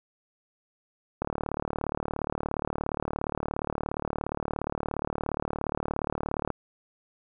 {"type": "click train", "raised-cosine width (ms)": 1, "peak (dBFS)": -15, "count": 197, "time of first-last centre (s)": [1.22, 6.503], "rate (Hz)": 37.1, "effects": []}